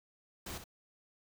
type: noise with echo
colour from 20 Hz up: pink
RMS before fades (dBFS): -43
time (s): 0.46-0.58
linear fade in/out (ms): 5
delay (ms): 61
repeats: 1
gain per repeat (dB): -8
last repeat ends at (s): 0.641
effects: none